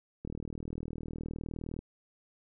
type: click train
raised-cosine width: 3 ms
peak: -26 dBFS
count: 62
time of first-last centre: 0.25-1.79 s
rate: 39.6 Hz
effects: none